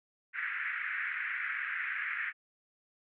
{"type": "band-pass noise", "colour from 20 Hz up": "pink", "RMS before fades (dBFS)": -36, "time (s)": [0.33, 2.33], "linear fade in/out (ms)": 50, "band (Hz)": [1500, 2200], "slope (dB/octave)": 48, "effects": []}